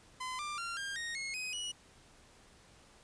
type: tone with pitch steps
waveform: sawtooth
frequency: 1022 / 1187.6 / 1380.1 / 1603.7 / 1863.6 / 2166 / 2516 / 2924 Hz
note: C6 / D6 / F6 / G6 / A#6 / C#7 / D#7 / F#7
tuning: -41 / +19 / -21 / +39 / -1 / -41 / +19 / -21 cents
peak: -34 dBFS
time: 0.2-1.72 s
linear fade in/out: 10 ms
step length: 190 ms
effects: pink hiss -61 dBFS RMS until 3.03 s + resampled to 22050 Hz